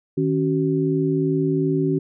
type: tone cluster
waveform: sine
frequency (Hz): 155.5 / 278.2 / 378.3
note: D#3 / C#4 / F#4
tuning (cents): -1 / +6 / +38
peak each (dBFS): -22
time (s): 0.17-1.99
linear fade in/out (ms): 10
effects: none